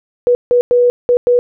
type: tone bursts at uneven times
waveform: sine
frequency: 487.7 Hz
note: B4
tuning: 22 cents flat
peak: -7 dBFS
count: 5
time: 0.27-0.35 / 0.51-0.61 / 0.71-0.9 / 1.09-1.17 / 1.27-1.39 s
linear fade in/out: 0 ms
effects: none